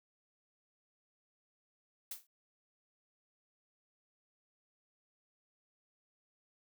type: noise with exponential decay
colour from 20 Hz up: blue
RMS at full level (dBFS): -38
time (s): 2.11-2.27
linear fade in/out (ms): 5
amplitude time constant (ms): 33
effects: none